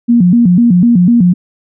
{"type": "tone with vibrato", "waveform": "sine", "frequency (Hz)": 205.2, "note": "G#3", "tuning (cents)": -21, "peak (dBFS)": -4, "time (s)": [0.08, 1.34], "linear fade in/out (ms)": 20, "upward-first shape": "square", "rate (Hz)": 4, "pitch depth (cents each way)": 250, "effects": []}